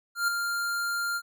square tone with ADSR envelope, 1396.9 Hz, F6, in tune, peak -22 dBFS, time 0.15-1.22 s, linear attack 130 ms, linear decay 4 ms, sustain -6 dB, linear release 57 ms, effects none

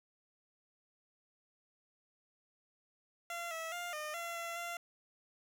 15% pulse tone with pitch steps, 686 / 651 / 701 / 608 / 682 / 678 / 689 Hz, F5 / E5 / F5 / D#5 / F5 / E5 / F5, -31 / -22 / +6 / -40 / -41 / +49 / -24 cents, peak -33 dBFS, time 3.3-4.77 s, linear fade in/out 2 ms, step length 210 ms, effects none

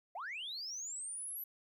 sine linear sweep, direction up, 622.3 to 12000 Hz, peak -39 dBFS, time 0.15-1.44 s, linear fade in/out 5 ms, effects tanh soft clip ceiling -37 dBFS + 13-bit

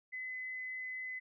sine tone, 2024 Hz, B6, 42 cents sharp, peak -39 dBFS, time 0.12-1.2 s, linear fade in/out 20 ms, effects none

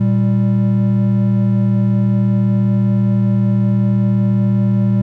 triangle tone pair together, 116.5 / 195.93 Hz, A#2 / G3, -1 / -1 cents, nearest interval major sixth, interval 900 cents, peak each -12 dBFS, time 0-5.02 s, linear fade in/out 10 ms, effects none

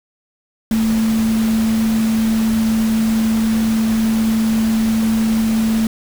sine tone in noise, 222.2 Hz, A3, 17 cents sharp, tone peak -13 dBFS, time 0.71-5.87 s, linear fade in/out 2 ms, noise pink, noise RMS -28 dBFS, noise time 0.71-5.87 s, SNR +12 dB, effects none

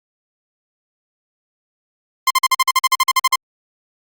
sawtooth tone bursts, 1046.5 Hz, C6, in tune, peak -7 dBFS, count 14, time 2.27-3.358 s, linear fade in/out 5 ms, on 35 ms, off 46 ms, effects Opus 48 kbps

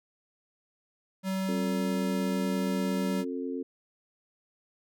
square tone, 190.4 Hz, F#3, 50 cents sharp, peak -29 dBFS, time 1.23-3.25 s, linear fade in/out 50 ms
harmonic tone, 89.1 Hz, F2, 35 cents sharp, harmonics 3 / 4 / 5, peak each -33 / -38 / -37 dBFS, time 1.48-3.63 s, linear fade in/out 10 ms
effects none

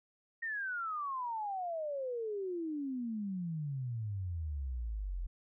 sine exponential sweep, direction down, 1872 to 41.2 Hz, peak -35 dBFS, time 0.42-5.27 s, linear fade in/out 10 ms, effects none

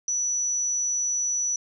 sine tone, 5920 Hz, F#8, in tune, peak -23 dBFS, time 0.08-1.56 s, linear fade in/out 2 ms, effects none

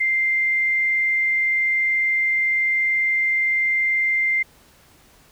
sine tone, 2093 Hz, C7, in tune, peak -17 dBFS, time 0-4.43 s, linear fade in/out 10 ms, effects pink hiss -53 dBFS RMS until 5.31 s

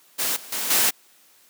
white noise with level steps, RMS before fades -24 / -41 / -27 / -19 dBFS, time 0.18-0.91 s, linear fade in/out 20 ms, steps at 0.36 / 0.52 / 0.7 s, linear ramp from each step 5 ms, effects white hiss -56 dBFS RMS until 1.49 s + high-pass 200 Hz 12 dB/octave

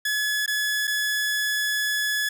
sawtooth tone with dropouts, 1703 Hz, G#6, 43 cents sharp, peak -19 dBFS, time 0.05-2.29 s, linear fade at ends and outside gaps 5 ms, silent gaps 0.462-0.477 / 0.872-0.876 s, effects none

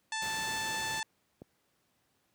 harmonic tone, 880 Hz, A5, in tune, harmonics 1 / 2 / 3 / 4 / 5 / 6 / 7 / 8 / 9 / 10, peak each -38 / -37 / -43 / -42 / -44 / -49 / -45 / -48 / -49 / -49 dBFS, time 0.12-1.03 s, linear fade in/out 2 ms
pink noise, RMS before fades -43 dBFS, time 0.22-1 s, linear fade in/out 2 ms
click, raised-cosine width 2 ms, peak -32 dBFS, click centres 1.419 s
effects pink hiss -74 dBFS RMS until 2.34 s + high-pass 100 Hz 12 dB/octave

